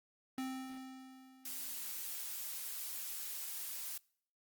square tone with exponential decay, 261.6 Hz, C4, in tune, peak -37 dBFS, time 0.38-2.13 s, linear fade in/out 2 ms, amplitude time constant 380 ms
blue noise, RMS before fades -43 dBFS, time 1.45-3.98 s, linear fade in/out 5 ms
effects noise-tail reverb RT60 0.6 s tail -25 dB re dry + Opus 32 kbps

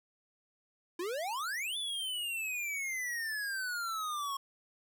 square exponential two-way sweep, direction up then down, 329.6 to 3520 to 1085 Hz, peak -35 dBFS, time 0.99-4.37 s, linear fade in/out 5 ms, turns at 1.77 s, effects none

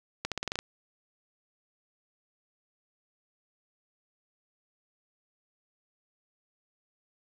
accelerating click train, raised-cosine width 0.2 ms, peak -14 dBFS, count 8, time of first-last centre 0.25-0.59 s, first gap 67 ms, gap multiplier 0.89, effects none

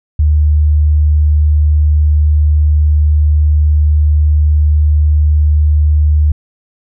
sine tone, 75.3 Hz, D2, 44 cents sharp, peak -6 dBFS, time 0.19-6.32 s, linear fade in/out 5 ms, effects none

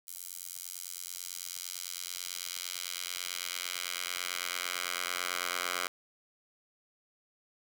10% pulse tone with high-pass filter sweep, 89 Hz, F2, 33 cents sharp, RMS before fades -38 dBFS, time 0.07-5.88 s, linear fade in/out 10 ms, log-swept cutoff 9100 to 1200 Hz, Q 0.84, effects none

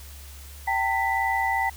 sine tone cluster, 781 / 903 / 1980 Hz, G5 / A5 / B6, -7 / +45 / +4 cents, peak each -26 dBFS, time 0.67-1.7 s, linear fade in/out 10 ms, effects added 70 Hz sine -41 dBFS peak until 1.76 s + white hiss -47 dBFS RMS until 1.76 s

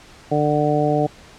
harmonic tone, 148.9 Hz, D3, 24 cents sharp, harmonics 1 / 2 / 3 / 4 / 5, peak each -22 / -22 / -22 / -22 / -22 dBFS, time 0.31-1.07 s, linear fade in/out 10 ms, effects pink hiss -45 dBFS RMS until 1.38 s + low-pass 7000 Hz 12 dB/octave

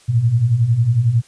sine beating tone pair, 109.3 / 120.3 Hz, A2 / B2, -11 / -45 cents, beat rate 11 Hz, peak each -19 / -13 dBFS, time 0.08-1.22 s, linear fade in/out 20 ms, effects white hiss -50 dBFS RMS until 1.27 s + resampled to 22050 Hz

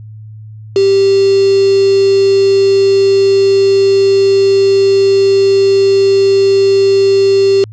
sine tone with quantisation, 392 Hz, G4, in tune, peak -6 dBFS, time 0.76-7.64 s, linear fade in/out 2 ms, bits 3, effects added 108 Hz sine -28 dBFS peak until 7.72 s + resampled to 16000 Hz

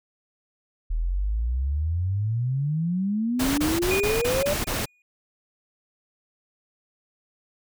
sine exponential sweep, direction up, 38.48 to 599 Hz, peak -22 dBFS, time 0.9-4.54 s, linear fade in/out 10 ms
pink noise bursts, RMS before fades -27 dBFS, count 7, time 3.39-4.858 s, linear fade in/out 10 ms, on 190 ms, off 23 ms
triangle tone with exponential decay, 2455 Hz, D#7, 24 cents flat, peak -22 dBFS, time 3.91-5.02 s, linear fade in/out 1 ms, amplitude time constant 240 ms
effects none

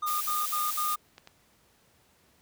triangle tone bursts, 1218 Hz, D#6, 37 cents flat, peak -26 dBFS, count 4, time 0.02-0.96 s, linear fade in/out 10 ms, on 190 ms, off 60 ms
blue noise, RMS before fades -33 dBFS, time 0.06-0.96 s, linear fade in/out 20 ms
clicks, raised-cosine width 0.2 ms, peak -29 dBFS, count 3, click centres 0.726 / 1.181 / 1.274 s
effects pink hiss -64 dBFS RMS until 2.41 s + high-pass 60 Hz 12 dB/octave

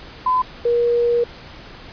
sine tone pair in turn, 1014 / 475.8 Hz, B5 / A#4, +45 / +35 cents, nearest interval octave + minor second, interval 1310 cents, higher first, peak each -14 dBFS, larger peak neither, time 0.26-0.42 / 0.65-1.24 s, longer second, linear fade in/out 5 ms, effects pink hiss -39 dBFS RMS until 1.92 s + resampled to 11025 Hz

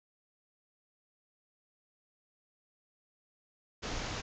pink low-pass noise, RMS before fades -38 dBFS, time 3.82-4.22 s, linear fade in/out 20 ms, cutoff 7000 Hz, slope 96 dB/octave, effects none

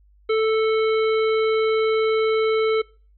harmonic tone with a mistuned harmonic, 440 Hz, A4, in tune, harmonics 1 / 3 / 5 / 7 / 9, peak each -17 / -28 / -30 / -37 / -37 dBFS, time 0.29-2.82 s, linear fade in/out 10 ms, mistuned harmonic 7, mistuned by +18 cents, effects noise-tail reverb RT60 0.4 s tail -25 dB re dry + added 50 Hz sine -52 dBFS peak until 3.17 s

